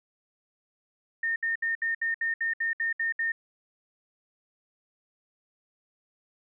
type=tone bursts; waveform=sine; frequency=1826 Hz; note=A#6; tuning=36 cents flat; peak=-25 dBFS; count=11; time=1.23-3.32 s; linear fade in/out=5 ms; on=130 ms; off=66 ms; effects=none